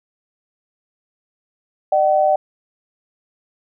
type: tone pair together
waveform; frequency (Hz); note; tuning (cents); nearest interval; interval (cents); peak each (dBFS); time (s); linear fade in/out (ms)
sine; 604 / 761; D5 / F#5; +48 / +48; major third; 400; -15; 1.92-2.36; 5
effects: none